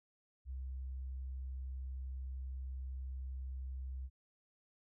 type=tone; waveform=sine; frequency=65.2 Hz; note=C2; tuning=5 cents flat; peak=-40 dBFS; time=0.45-4.1 s; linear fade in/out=50 ms; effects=none